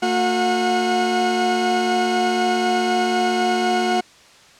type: tone cluster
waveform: 40% pulse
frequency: 227.4 / 362 / 728 Hz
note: A#3 / F#4 / F#5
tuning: -43 / -38 / -28 cents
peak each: -23 / -21 / -19 dBFS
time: 0.02-4.01 s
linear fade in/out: 10 ms
effects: white hiss -48 dBFS RMS until 4.59 s + low-pass 6000 Hz 12 dB/octave